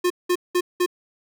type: tone bursts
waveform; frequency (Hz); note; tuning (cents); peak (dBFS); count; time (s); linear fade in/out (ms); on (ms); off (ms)
square; 357.2; F4; +39; -18; 4; 0.04-0.862; 10; 63; 190
effects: none